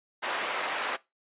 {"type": "band-pass noise", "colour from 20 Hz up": "white", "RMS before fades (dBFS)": -32, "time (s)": [0.22, 0.97], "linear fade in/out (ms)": 20, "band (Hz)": [510, 2000], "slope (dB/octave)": 12, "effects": ["noise-tail reverb RT60 0.2 s tail -19 dB re dry", "resampled to 8000 Hz"]}